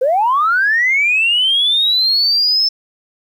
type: linear sweep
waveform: sine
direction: up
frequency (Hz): 484.4 to 5300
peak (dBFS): -10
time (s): 0.01-2.69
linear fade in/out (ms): 10
effects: tanh soft clip ceiling -6 dBFS + 8-bit